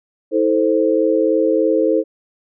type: chord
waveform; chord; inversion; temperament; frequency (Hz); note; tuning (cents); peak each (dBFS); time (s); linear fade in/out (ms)
sine; A minor; second; equal with one note detuned; 322.3 / 440 / 523.3; E4 / A4 / C5; -39 / 0 / 0; -17; 0.31-2.04; 50
effects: none